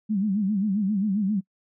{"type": "tone with vibrato", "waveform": "sine", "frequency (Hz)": 202.1, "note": "G#3", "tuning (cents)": -47, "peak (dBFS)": -21, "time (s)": [0.09, 1.41], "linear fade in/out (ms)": 20, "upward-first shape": "sine", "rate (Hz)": 7.5, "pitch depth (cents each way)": 130, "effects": ["noise-tail reverb RT60 0.1 s tail -26 dB re dry"]}